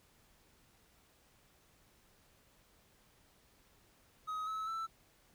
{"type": "tone with pitch steps", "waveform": "triangle", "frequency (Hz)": [1264, 1295, 1326.8], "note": ["D#6", "E6", "E6"], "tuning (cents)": [27, -31, 11], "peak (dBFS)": -35, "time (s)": [4.27, 4.87], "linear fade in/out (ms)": 20, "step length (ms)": 200, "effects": ["pink hiss -68 dBFS RMS until 5.34 s"]}